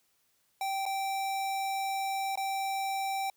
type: tone with dropouts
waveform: square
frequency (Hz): 779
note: G5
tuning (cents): -11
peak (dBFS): -31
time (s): 0.61-3.3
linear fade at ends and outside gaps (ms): 2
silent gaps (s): 0.855-0.862 / 2.356-2.374
effects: white hiss -72 dBFS RMS until 3.36 s